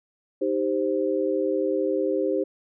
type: chord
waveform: sine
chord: C minor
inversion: first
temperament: equal with one note detuned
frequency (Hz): 312 / 392 / 523.3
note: Eb4 / G4 / C5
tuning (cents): +5 / 0 / 0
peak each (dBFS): -27 / -25 / -26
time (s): 0.41-2.44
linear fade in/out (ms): 10
effects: none